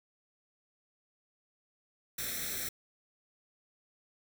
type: noise with comb filter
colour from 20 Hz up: white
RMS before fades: -37 dBFS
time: 2.18-2.69 s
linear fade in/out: 5 ms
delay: 0.52 ms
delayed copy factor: +0.8
effects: none